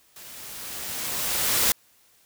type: noise with level ramp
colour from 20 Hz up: white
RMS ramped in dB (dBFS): -44 to -20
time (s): 0.16-1.72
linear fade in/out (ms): 2
effects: white hiss -60 dBFS RMS until 2.25 s